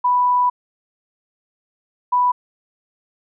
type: tone pair in turn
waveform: sine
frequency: 987.8 / 987.8 Hz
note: B5 / B5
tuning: 0 / 0 cents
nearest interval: unison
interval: 0 cents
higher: neither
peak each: -13 dBFS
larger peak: neither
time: 0.04-0.5 / 2.12-2.32 s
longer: first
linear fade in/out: 10 ms
effects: none